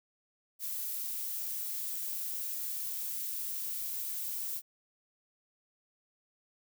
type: noise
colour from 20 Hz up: violet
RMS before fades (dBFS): -37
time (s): 0.59-4.62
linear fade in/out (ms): 50
effects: none